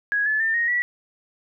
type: tone with pitch steps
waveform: sine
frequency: 1661.2 / 1727.7 / 1797 / 1868.9 / 1943.8 Hz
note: G#6 / A6 / A6 / A#6 / B6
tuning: 0 / -32 / +36 / +4 / -28 cents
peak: -19 dBFS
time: 0.12-0.82 s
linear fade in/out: 0 ms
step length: 140 ms
effects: none